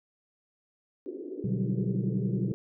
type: band-pass noise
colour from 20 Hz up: pink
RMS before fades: -39 dBFS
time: 1.06-2.54 s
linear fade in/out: 0 ms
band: 300 to 420 Hz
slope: 48 dB/octave
type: chord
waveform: sine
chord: G major seventh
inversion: first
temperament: equal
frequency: 123.47 / 146.83 / 185 / 196 Hz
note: B2 / D3 / F#3 / G3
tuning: 0 / 0 / 0 / 0 cents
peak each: -31 / -36 / -31 / -32 dBFS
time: 1.44-2.52 s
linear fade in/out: 5 ms
effects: none